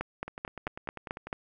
two click trains, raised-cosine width 0.5 ms, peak -24 / -17 dBFS, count 11 / 7, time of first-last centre 0.28-1.27 / 0.01-1.329 s, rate 10.1 / 4.55 Hz, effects none

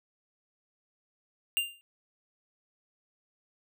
square tone with exponential decay, 2794 Hz, F7, in tune, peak -23 dBFS, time 1.57-1.81 s, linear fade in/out 0 ms, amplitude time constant 51 ms, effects none

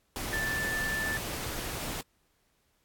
sine tone in noise, 1760 Hz, A6, in tune, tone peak -30 dBFS, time 0.33-1.17 s, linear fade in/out 0 ms, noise pink, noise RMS -36 dBFS, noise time 0.16-2.01 s, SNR +3 dB, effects pink hiss -72 dBFS RMS until 2.84 s + AAC 64 kbps

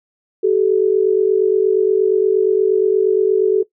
sine tone pair together, 382.1 / 430.6 Hz, G4 / A4, -44 / -37 cents, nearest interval major second, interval 207 cents, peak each -14 dBFS, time 0.43-3.63 s, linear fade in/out 10 ms, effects noise-tail reverb RT60 0.1 s tail -18 dB re dry

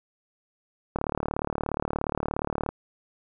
click train, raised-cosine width 1 ms, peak -13 dBFS, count 65, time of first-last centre 0.96-2.69 s, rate 37 Hz, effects none

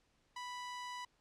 sawtooth tone, 987.8 Hz, B5, in tune, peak -39 dBFS, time 0.36-1.05 s, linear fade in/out 5 ms, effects pink hiss -75 dBFS RMS until 1.2 s + low-pass 7000 Hz 12 dB/octave

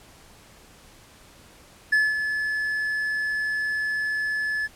triangle tone with ADSR envelope, 1723 Hz, A6, 37 cents flat, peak -14 dBFS, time 1.92-4.68 s, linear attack 9 ms, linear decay 210 ms, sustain -8 dB, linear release 28 ms, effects pink hiss -51 dBFS RMS until 4.75 s + low-pass 12000 Hz 12 dB/octave

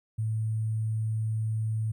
sine tone with sample-and-hold, 110 Hz, A2, in tune, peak -26 dBFS, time 0.18-1.92 s, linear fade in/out 10 ms, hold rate 8820 Hz, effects none

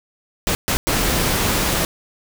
pink noise bursts at uneven times, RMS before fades -19 dBFS, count 3, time 0.47-0.55 / 0.68-0.77 / 0.87-1.85 s, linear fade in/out 0 ms, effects none

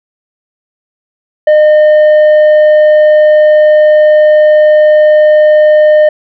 sine tone with tanh clipping, 609 Hz, D#5, 37 cents flat, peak -3 dBFS, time 1.47-6.09 s, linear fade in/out 5 ms, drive 5 dB, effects none

